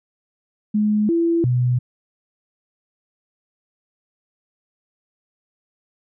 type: tone with pitch steps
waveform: sine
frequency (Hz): 211 / 335.8 / 124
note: G#3 / E4 / B2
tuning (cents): +28 / +32 / +7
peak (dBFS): -15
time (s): 0.74-1.79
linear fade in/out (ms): 10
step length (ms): 350
effects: none